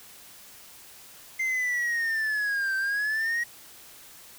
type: linear two-way sweep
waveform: triangle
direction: down then up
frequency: 2093 to 1551 to 1903 Hz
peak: -23 dBFS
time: 1.39-3.44 s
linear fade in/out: 10 ms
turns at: 2.76 s
effects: white hiss -49 dBFS RMS until 4.38 s